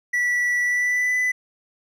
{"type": "tone with pitch glide", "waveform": "triangle", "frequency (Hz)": [1954, 1998.5], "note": ["B6", "B6"], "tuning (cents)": [-19, 20], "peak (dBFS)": -17, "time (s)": [0.13, 1.32], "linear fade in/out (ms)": 10, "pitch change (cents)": 39, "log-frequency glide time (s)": [0.61, 1.17], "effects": []}